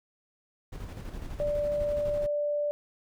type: noise with tremolo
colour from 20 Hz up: brown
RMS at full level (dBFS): -37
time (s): 0.72-2.27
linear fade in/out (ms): 10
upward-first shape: square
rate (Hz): 12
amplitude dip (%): 40
type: tone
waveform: sine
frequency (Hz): 587.3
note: D5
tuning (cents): 0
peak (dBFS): -26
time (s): 1.4-2.71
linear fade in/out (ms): 0
effects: none